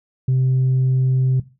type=tone; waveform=sine; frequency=130 Hz; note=C3; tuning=11 cents flat; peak=-12 dBFS; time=0.28-1.4 s; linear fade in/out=5 ms; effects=noise-tail reverb RT60 0.3 s tail -17 dB re dry + tanh soft clip ceiling -12 dBFS